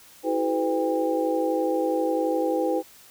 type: tone cluster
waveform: sine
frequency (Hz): 323.5 / 375.5 / 426.5 / 505 / 802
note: E4 / F#4 / G#4 / B4 / G5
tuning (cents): -32 / +26 / +46 / +39 / +39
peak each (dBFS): -26 / -32 / -32 / -25 / -30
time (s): 0.23-2.83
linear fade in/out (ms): 50
effects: white hiss -51 dBFS RMS until 3.1 s